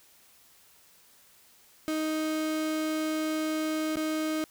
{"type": "tone with dropouts", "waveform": "35% pulse", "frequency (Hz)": 312.3, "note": "D#4", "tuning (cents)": 7, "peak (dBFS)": -26, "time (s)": [1.88, 4.44], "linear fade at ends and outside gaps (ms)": 0, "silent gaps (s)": [3.958, 3.969], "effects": ["white hiss -59 dBFS RMS until 4.5 s"]}